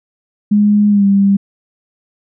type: tone with pitch glide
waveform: sine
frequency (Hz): 207.4 to 198.15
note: G#3 to G3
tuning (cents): -2 to +19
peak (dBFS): -7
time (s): 0.51-1.37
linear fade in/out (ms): 10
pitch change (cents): -79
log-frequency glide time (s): 0.89-1.05
effects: none